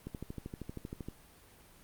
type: click train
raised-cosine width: 3 ms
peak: -27 dBFS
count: 14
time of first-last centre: 0.07-1.086 s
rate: 12.8 Hz
effects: pink hiss -59 dBFS RMS until 1.83 s + Opus 32 kbps